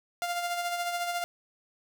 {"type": "tone with tremolo", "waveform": "sawtooth", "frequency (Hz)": 698.5, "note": "F5", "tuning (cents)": 0, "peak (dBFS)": -24, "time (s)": [0.22, 1.24], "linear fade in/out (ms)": 0, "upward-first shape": "sine", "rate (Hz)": 14, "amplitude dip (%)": 45, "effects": []}